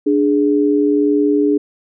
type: tone pair together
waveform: sine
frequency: 293.7 / 415.4 Hz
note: D4 / G#4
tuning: 0 / 0 cents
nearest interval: tritone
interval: 600 cents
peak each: -13 / -15 dBFS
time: 0.06-1.58 s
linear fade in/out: 10 ms
effects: none